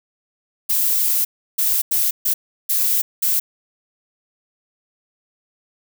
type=noise bursts at uneven times; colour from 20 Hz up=violet; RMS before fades=-18 dBFS; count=6; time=0.69-1.25 / 1.58-1.82 / 1.91-2.11 / 2.25-2.34 / 2.69-3.02 / 3.22-3.4 s; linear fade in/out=10 ms; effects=none